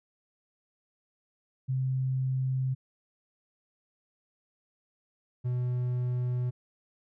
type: tone pair in turn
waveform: sine / triangle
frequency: 130.81 / 124.04 Hz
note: C3 / B2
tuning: 0 / +8 cents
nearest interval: minor second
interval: 92 cents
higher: first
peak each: -26 / -25 dBFS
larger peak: second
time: 1.68-2.75 / 5.44-6.51 s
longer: neither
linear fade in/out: 20 ms
effects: none